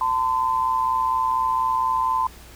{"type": "tone pair together", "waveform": "sine", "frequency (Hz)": [897.8, 1022], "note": ["A5", "C6"], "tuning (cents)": [35, -41], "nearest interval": "major second", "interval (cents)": 224, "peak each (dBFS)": [-24, -20], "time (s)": [0.01, 2.27], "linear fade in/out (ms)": 2, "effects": ["added 60 Hz sine -45 dBFS peak until 2.55 s", "pink hiss -46 dBFS RMS until 2.55 s"]}